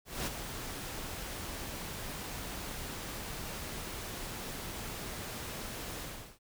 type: noise with ADSR envelope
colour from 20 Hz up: pink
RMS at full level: -34 dBFS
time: 0.05-6.39 s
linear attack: 220 ms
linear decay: 17 ms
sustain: -7 dB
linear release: 380 ms
effects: none